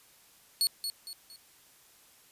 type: tone with echo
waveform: sawtooth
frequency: 4375 Hz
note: C#8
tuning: 24 cents flat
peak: -21 dBFS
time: 0.61-0.67 s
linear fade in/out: 0 ms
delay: 230 ms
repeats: 3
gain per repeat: -8 dB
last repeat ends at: 1.36 s
effects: white hiss -60 dBFS RMS until 2.31 s + resampled to 32000 Hz